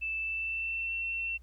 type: tone with pitch glide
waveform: sine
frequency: 2640 to 2703 Hz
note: E7 to E7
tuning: +2 to +43 cents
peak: -31 dBFS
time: 0.01-1.38 s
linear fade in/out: 20 ms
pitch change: +41 cents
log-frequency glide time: 0.19-0.98 s
effects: added 60 Hz sine -50 dBFS peak until 1.42 s + pink hiss -72 dBFS RMS until 1.42 s